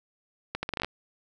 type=accelerating click train; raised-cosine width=0.3 ms; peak=-14 dBFS; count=9; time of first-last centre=0.55-0.846 s; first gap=80 ms; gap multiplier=0.76; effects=none